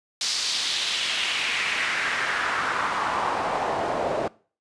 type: noise with band-pass filter sweep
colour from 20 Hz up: pink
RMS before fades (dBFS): -26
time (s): 0.21-4.28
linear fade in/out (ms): 2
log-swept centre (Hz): 5000 to 560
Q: 2.2
effects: noise-tail reverb RT60 0.4 s tail -21 dB re dry + resampled to 22050 Hz